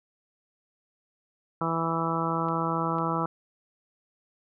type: harmonic tone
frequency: 164.81 Hz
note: E3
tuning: in tune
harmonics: 1 / 2 / 3 / 4 / 5 / 6 / 7 / 8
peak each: -31 / -33 / -35 / -37 / -35 / -33 / -33 / -32 dBFS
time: 1.61-3.26 s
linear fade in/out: 2 ms
type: clicks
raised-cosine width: 0.3 ms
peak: -33 dBFS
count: 2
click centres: 2.486 / 2.985 s
effects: none